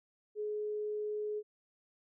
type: tone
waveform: sine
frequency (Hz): 421.9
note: G#4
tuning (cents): +27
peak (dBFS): -34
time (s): 0.35-1.43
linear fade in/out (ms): 50
effects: none